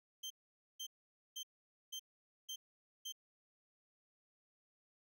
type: tone bursts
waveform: 30% pulse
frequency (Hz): 3136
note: G7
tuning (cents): 0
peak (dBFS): -40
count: 6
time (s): 0.23-3.124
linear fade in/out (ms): 10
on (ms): 74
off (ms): 490
effects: none